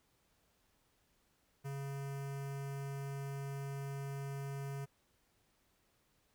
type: tone with notch filter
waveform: square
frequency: 138.6 Hz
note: C#3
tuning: in tune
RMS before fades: -42 dBFS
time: 1.64-4.86 s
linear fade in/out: 20 ms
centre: 3800 Hz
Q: 1.4
effects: pink hiss -75 dBFS RMS until 6.34 s